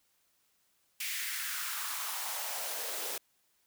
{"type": "noise with high-pass filter sweep", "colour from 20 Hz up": "white", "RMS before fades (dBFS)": -37, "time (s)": [1, 3.18], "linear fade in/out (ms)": 5, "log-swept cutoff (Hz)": [2300, 410], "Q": 2.7, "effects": ["white hiss -73 dBFS RMS until 3.66 s"]}